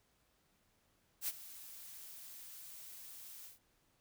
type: noise with ADSR envelope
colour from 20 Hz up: blue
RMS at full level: -36 dBFS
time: 1.21-3.59 s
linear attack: 68 ms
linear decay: 38 ms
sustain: -16 dB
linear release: 140 ms
effects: pink hiss -75 dBFS RMS until 4 s